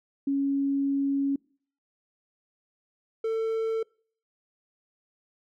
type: tone pair in turn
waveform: sine / triangle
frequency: 277.2 / 447.3 Hz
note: C#4 / A4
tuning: 0 / +28 cents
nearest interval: minor sixth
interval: 828 cents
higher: second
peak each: -23 dBFS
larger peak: neither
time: 0.27-1.36 / 3.24-3.83 s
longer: first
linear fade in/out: 5 ms
effects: noise-tail reverb RT60 0.5 s tail -26 dB re dry